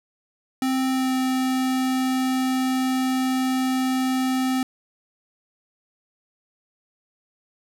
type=tone with pitch glide; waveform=square; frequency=261.6 to 259.2 Hz; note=C4 to C4; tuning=0 to -16 cents; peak=-21 dBFS; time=0.62-4.63 s; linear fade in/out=2 ms; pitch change=-16 cents; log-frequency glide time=0.91-1.13 s; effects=none